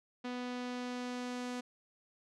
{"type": "tone with low-pass filter sweep", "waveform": "sawtooth", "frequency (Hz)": 247.5, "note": "B3", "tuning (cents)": 4, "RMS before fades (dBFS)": -40, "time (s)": [0.24, 1.61], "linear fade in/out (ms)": 10, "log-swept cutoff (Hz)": [4100, 7400], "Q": 1, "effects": []}